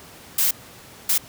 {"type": "noise bursts at uneven times", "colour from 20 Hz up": "blue", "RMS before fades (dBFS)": -19, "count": 2, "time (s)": [[0.38, 0.51], [1.09, 1.18]], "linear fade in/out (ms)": 5, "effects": ["pink hiss -44 dBFS RMS until 1.28 s", "high-pass 80 Hz 12 dB/octave"]}